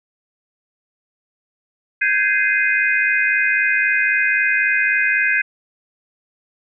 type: chord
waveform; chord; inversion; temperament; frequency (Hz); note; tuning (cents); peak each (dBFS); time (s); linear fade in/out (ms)
sine; Ab major seventh; third; just; 1557.4 / 1661.2 / 2077 / 2492; G6 / Ab6 / C7 / Eb7; -12 / 0 / -13 / +2; -20; 2.01-5.42; 10
effects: none